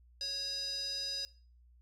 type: tone with band-pass filter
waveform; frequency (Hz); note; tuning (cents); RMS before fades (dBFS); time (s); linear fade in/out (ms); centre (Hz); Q
square; 551; C#5; -11; -38; 0.21-1.25; 0; 4900; 9.3
effects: noise-tail reverb RT60 0.4 s tail -20 dB re dry + added 60 Hz sine -59 dBFS peak until 1.81 s

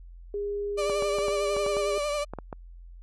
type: tone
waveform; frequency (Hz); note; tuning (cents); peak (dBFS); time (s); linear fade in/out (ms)
sine; 407.6; G#4; -32; -28; 0.34-1.98; 2
type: tone with vibrato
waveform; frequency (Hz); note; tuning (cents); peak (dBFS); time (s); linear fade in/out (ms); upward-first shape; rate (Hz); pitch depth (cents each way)
35% pulse; 587.3; D5; 0; -25; 0.77-2.25; 20; triangle; 11; 45
type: clicks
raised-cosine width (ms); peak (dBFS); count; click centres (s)
1; -21; 10; 0.898 / 1.024 / 1.186 / 1.283 / 1.566 / 1.664 / 1.768 / 2.336 / 2.387 / 2.528
effects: added 43 Hz sine -43 dBFS peak until 3.02 s + resampled to 24000 Hz

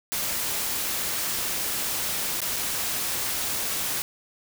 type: noise with dropouts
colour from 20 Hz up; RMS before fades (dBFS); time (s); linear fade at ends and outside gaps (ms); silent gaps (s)
white; -28; 0.12-4.02; 0; 2.404-2.417 / 2.561-2.565
effects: none

